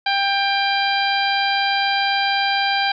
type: harmonic tone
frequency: 793 Hz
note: G5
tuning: 20 cents sharp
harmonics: 1 / 2 / 3 / 4 / 5 / 6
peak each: -20 / -23 / -25 / -26 / -27 / -28 dBFS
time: 0.06-2.92 s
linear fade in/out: 5 ms
effects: none